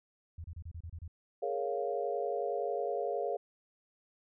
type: tone bursts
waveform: sine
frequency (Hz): 83.1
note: E2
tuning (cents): +15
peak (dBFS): -40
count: 8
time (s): 0.38-1.079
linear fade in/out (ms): 5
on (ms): 62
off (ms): 29
type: chord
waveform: sine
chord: Bb minor seventh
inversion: third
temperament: equal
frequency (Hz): 415.3 / 466.2 / 554.4 / 698.5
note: Ab4 / Bb4 / Db5 / F5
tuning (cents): 0 / 0 / 0 / 0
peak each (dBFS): -37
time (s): 1.42-3.37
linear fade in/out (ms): 10
effects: none